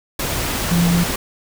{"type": "tone in noise", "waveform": "sine", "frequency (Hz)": 172.4, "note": "F3", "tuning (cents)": -22, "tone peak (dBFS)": -13, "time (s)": [0.71, 1.04], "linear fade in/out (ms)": 5, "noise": "pink", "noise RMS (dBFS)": -22, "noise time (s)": [0.19, 1.16], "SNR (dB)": 6, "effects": []}